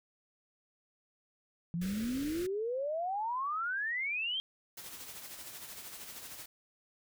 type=exponential sweep; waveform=sine; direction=up; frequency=164.81 to 3237 Hz; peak=-32 dBFS; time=1.74-4.4 s; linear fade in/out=0 ms
type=band-stop noise; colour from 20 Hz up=pink; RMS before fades=-45 dBFS; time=1.81-2.47 s; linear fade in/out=10 ms; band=560 to 1300 Hz; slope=48 dB/octave
type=noise with tremolo; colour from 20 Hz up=white; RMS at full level=-45 dBFS; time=4.77-6.46 s; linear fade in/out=5 ms; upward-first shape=sine; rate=13 Hz; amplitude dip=45%
effects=none